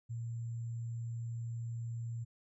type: tone with sample-and-hold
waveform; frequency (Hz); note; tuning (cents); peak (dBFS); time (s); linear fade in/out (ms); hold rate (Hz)
sine; 116.54; A#2; 0; -37; 0.09-2.25; 20; 7350
effects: resampled to 22050 Hz